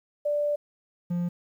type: tone pair in turn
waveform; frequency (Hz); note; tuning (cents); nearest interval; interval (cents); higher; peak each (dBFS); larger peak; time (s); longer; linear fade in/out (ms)
sine / triangle; 587.3 / 174.61; D5 / F3; 0 / 0; octave + major sixth; 2100; first; -23; neither; 0.25-0.56 / 1.1-1.29; first; 10
effects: 10-bit